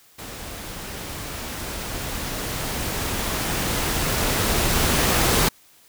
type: noise with level ramp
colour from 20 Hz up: pink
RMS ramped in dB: -36 to -18 dBFS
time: 0.18-5.49 s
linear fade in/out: 10 ms
effects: white hiss -54 dBFS RMS until 5.88 s